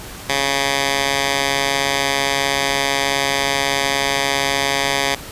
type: tone with band-pass filter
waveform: 10% pulse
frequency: 138.59 Hz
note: C#3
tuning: in tune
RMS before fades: -19 dBFS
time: 0.29-5.15 s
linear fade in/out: 5 ms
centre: 3400 Hz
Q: 0.58
effects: pink hiss -34 dBFS RMS until 5.31 s + resampled to 32000 Hz